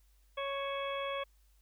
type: harmonic tone with a mistuned harmonic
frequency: 554.4 Hz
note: C#5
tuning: in tune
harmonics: 1 / 2 / 3 / 4 / 5 / 6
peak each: -37 / -39 / -48 / -45 / -48 / -45 dBFS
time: 0.37-1.24 s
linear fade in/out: 10 ms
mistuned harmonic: 5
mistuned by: -110 cents
effects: added 50 Hz sine -63 dBFS peak until 1.61 s + white hiss -74 dBFS RMS until 1.61 s